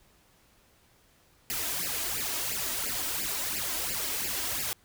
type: noise with flanger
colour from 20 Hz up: white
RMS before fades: -32 dBFS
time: 1.5-4.73 s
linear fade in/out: 0 ms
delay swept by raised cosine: 0.4 to 3.2 ms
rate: 2.9 Hz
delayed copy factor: +0.9
effects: pink hiss -63 dBFS RMS until 4.84 s